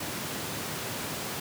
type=high-pass noise; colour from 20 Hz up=pink; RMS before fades=-35 dBFS; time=0-1.4 s; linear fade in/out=5 ms; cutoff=100 Hz; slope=24 dB/octave; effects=none